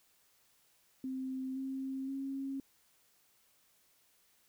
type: tone with pitch steps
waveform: sine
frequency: 261.6 / 266.5 / 271.5 Hz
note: C4 / C4 / C#4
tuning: 0 / +32 / -36 cents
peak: -36 dBFS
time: 1.04-2.6 s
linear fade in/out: 2 ms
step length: 520 ms
effects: white hiss -70 dBFS RMS until 4.48 s